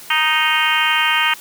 harmonic tone, 311.1 Hz, D#4, in tune, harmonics 3 / 4 / 5 / 6 / 7 / 8 / 9 / 10, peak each -22 / -22 / -22 / -22 / -22 / -22 / -22 / -22 dBFS, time 0.1-1.34 s, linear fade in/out 5 ms, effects white hiss -38 dBFS RMS until 1.4 s + high-pass 100 Hz 12 dB/octave

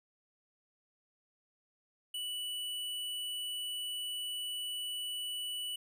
square tone, 2960 Hz, F#7, in tune, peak -37 dBFS, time 2.14-5.76 s, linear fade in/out 5 ms, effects none

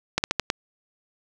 slowing click train, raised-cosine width 0.2 ms, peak -4 dBFS, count 5, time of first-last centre 0.18-0.501 s, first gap 59 ms, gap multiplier 1.21, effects none

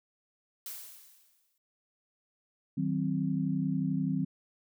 blue noise with exponential decay, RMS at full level -39 dBFS, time 0.66-1.58 s, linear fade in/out 2 ms, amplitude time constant 200 ms
sine chord, C diminished, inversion first, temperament just, 156.98 / 188.37 / 261.6 Hz, Eb3 / Gb3 / C4, +16 / +31 / 0 cents, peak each -32 dBFS, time 2.77-4.25 s, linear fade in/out 10 ms
effects none

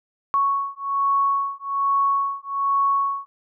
sine beating tone pair, 1108.7 / 1109.9 Hz, C#6 / C#6, 0 / +2 cents, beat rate 1.2 Hz, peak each -22 dBFS, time 0.34-3.26 s, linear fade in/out 0 ms, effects none

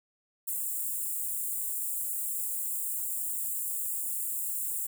white high-pass noise, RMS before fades -33 dBFS, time 0.47-4.87 s, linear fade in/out 10 ms, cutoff 7300 Hz, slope 96 dB/octave, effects none

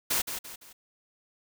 white noise with echo, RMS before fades -27 dBFS, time 0.1-0.22 s, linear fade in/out 10 ms, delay 170 ms, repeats 3, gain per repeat -8 dB, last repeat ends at 0.73 s, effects none

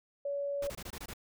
sine tone, 566 Hz, C#5, 36 cents sharp, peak -32 dBFS, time 0.25-0.7 s, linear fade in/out 5 ms
pink noise bursts, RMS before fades -43 dBFS, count 7, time 0.62-1.136 s, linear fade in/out 5 ms, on 54 ms, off 23 ms
effects none

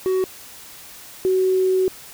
triangle / sine tone pair in turn, 374.6 / 374.6 Hz, F#4 / F#4, +21 / +21 cents, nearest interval unison, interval 0 cents, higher neither, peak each -15 dBFS, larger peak neither, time 0.06-0.24 / 1.25-1.88 s, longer second, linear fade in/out 0 ms, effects white hiss -41 dBFS RMS until 2.13 s

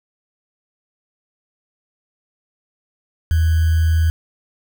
sine tone with sample-and-hold, 81 Hz, E2, 30 cents flat, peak -12 dBFS, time 3.31-4.1 s, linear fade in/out 0 ms, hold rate 1575 Hz, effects none

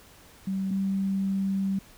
sine tone pair in turn, 192.3 / 194.2 Hz, G3 / G3, -33 / -16 cents, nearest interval unison, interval 17 cents, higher second, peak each -26 / -24 dBFS, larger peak second, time 0.47-0.71 / 0.71-1.79 s, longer second, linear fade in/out 5 ms, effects pink hiss -53 dBFS RMS until 1.97 s

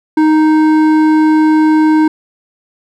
sine tone with hard clipping, 311.1 Hz, D#4, in tune, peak -8 dBFS, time 0.17-2.08 s, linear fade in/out 5 ms, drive 10 dB, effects none

